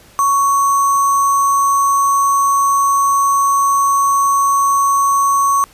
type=tone with sample-and-hold; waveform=sine; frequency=1111 Hz; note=C#6; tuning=4 cents sharp; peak=-10 dBFS; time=0.19-5.64 s; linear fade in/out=0 ms; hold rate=7350 Hz; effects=pink hiss -45 dBFS RMS until 5.73 s + resampled to 32000 Hz